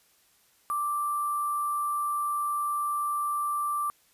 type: tone with sample-and-hold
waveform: sine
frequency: 1174.7 Hz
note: D6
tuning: in tune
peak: -26 dBFS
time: 0.7-3.9 s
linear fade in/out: 0 ms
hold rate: 11025 Hz
effects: white hiss -64 dBFS RMS until 4.13 s + resampled to 32000 Hz